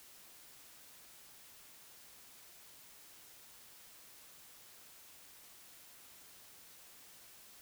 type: silence
effects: white hiss -58 dBFS RMS until 7.61 s